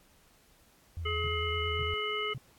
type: tone with vibrato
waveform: sine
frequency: 82.41 Hz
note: E2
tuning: in tune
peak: -34 dBFS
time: 0.97-1.94 s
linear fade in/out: 0 ms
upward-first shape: sine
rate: 8.9 Hz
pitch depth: 79 cents each way
type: harmonic tone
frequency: 423.7 Hz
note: G#4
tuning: 35 cents sharp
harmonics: 1 / 3 / 5 / 7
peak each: -36 / -36 / -36 / -36 dBFS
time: 1.05-2.34 s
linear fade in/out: 10 ms
type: tone bursts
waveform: sine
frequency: 128.6 Hz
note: C3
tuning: 30 cents flat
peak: -36 dBFS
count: 3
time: 1.24-2.379 s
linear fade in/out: 2 ms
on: 33 ms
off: 520 ms
effects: pink hiss -63 dBFS RMS until 2.58 s + AAC 64 kbps